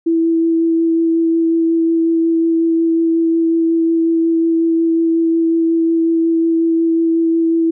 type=tone with vibrato; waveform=sine; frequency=329.6 Hz; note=E4; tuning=in tune; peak=-11 dBFS; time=0.06-7.71 s; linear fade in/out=10 ms; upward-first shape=sine; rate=5.5 Hz; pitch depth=10 cents each way; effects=none